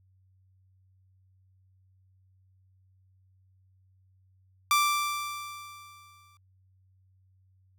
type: tone with exponential decay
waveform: sawtooth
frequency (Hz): 1174.7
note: D6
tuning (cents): 0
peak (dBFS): -16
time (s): 4.71-6.37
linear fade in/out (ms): 1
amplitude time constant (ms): 360
effects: added 94 Hz sine -61 dBFS peak until 7.78 s